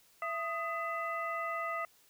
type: harmonic tone with a mistuned harmonic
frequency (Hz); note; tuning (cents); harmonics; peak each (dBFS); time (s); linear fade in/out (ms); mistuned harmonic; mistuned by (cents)
669; E5; +25; 1 / 2 / 3 / 4; -39 / -36 / -40 / -50; 0.22-1.85; 2; 2; -120
effects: white hiss -65 dBFS RMS until 2.09 s